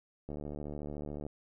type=click train; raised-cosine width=2 ms; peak=-28 dBFS; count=73; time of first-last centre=0.29-1.266 s; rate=73.8 Hz; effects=none